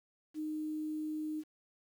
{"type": "tone with quantisation", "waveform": "sine", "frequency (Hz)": 308.2, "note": "D#4", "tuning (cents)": -16, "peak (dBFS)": -35, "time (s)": [0.34, 1.44], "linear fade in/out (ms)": 50, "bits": 10, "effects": []}